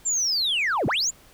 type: linear two-way sweep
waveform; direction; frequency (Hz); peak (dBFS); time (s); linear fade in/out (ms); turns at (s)
sine; down then up; 7459 to 82.41 to 7459; -19; 0.05-1.11; 20; 0.87
effects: tanh soft clip ceiling -19 dBFS + pink hiss -53 dBFS RMS until 1.33 s